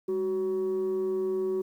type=tone pair together; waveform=sine; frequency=201.5 / 375.1 Hz; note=G3 / F#4; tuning=+48 / +24 cents; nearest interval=major seventh; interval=1076 cents; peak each=-35 / -24 dBFS; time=0.08-1.62 s; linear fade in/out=10 ms; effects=tanh soft clip ceiling -24 dBFS + 10-bit